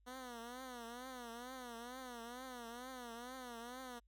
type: tone with vibrato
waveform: 10% pulse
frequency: 245.2 Hz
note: B3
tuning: 12 cents flat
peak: -39 dBFS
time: 0.06-4 s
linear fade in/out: 20 ms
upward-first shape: triangle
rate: 2.2 Hz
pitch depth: 130 cents each way
effects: added 50 Hz sine -68 dBFS peak until 4.07 s + MP3 96 kbps